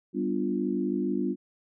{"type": "chord", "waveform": "sine", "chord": "G dominant seventh", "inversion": "none", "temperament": "equal with one note detuned", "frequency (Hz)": [195.21, 246.9, 293.7, 349.2], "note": ["G3", "B3", "D4", "F4"], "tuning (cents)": [-7, 0, 0, 0], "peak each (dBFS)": -31, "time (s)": [0.13, 1.36], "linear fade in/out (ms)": 50, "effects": []}